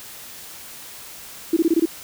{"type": "tone bursts", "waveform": "sine", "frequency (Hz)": 329.6, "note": "E4", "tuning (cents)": 0, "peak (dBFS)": -13, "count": 6, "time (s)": [1.53, 1.856], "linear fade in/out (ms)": 5, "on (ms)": 36, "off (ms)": 22, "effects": ["white hiss -39 dBFS RMS until 2.03 s"]}